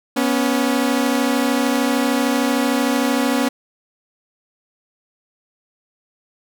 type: tone pair together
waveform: sawtooth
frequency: 244 / 277.2 Hz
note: B3 / C#4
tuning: -21 / 0 cents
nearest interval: major second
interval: 221 cents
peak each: -15 dBFS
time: 0.16-3.49 s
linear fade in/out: 10 ms
effects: none